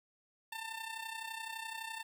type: tone with amplitude modulation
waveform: 15% pulse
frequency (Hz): 896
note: A5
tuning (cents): +31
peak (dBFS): -32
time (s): 0.52-2.03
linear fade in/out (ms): 5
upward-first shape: sine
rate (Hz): 31.8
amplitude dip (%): 65
effects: none